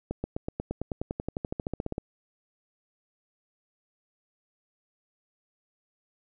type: accelerating click train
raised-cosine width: 2 ms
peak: -17 dBFS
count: 22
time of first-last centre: 0.11-1.981 s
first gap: 130 ms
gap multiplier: 0.96
effects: none